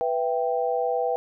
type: chord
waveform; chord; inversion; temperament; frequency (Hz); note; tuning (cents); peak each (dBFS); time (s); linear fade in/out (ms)
sine; E minor; second; equal with one note detuned; 493.9 / 665 / 784; B4 / E5 / G5; 0 / +15 / 0; -25 / -28 / -27; 0.01-1.16; 0
effects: none